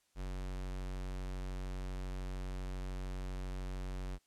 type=tone; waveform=square; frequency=46.43 Hz; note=F#1; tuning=7 cents sharp; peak=-39 dBFS; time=0.15-4.19 s; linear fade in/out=50 ms; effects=white hiss -75 dBFS RMS until 4.26 s + low-pass 10000 Hz 12 dB/octave